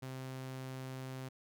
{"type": "tone", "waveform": "sawtooth", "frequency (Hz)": 130.81, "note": "C3", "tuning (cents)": 0, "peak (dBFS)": -38, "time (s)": [0.02, 1.29], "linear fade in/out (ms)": 10, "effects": []}